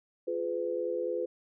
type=chord; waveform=sine; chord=F diminished; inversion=none; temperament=just; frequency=349.2 / 419.1 / 502.9 Hz; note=F4 / Ab4 / Cb5; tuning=0 / +16 / +31 cents; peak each=-35 / -36 / -32 dBFS; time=0.27-1.26 s; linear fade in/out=10 ms; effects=none